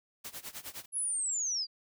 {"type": "noise with tremolo", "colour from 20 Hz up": "white", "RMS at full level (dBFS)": -41, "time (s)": [0.24, 0.86], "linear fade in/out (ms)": 10, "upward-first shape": "sine", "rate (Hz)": 9.7, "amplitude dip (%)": 90}
{"type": "linear sweep", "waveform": "sine", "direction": "down", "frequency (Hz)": [10720, 4672], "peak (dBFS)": -30, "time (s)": [0.92, 1.67], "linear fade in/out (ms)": 50}
{"effects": []}